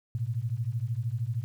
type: beating tone pair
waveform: sine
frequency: 110 / 123 Hz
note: A2 / B2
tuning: 0 / -7 cents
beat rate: 13 Hz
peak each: -31 dBFS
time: 0.15-1.44 s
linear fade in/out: 0 ms
effects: 10-bit